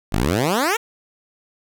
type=exponential sweep; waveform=10% pulse; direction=up; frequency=43.65 to 479.1 Hz; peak=-9 dBFS; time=0.12-0.77 s; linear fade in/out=10 ms; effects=none